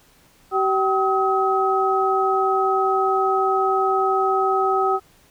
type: tone cluster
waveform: sine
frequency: 382.6 / 768 / 1273 Hz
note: G4 / G5 / D#6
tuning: -42 / -36 / +39 cents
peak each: -21 dBFS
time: 0.51-5 s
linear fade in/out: 50 ms
effects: pink hiss -55 dBFS RMS until 5.3 s